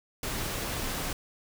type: noise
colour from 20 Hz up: pink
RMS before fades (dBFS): -33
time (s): 0.23-1.13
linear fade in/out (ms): 2
effects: none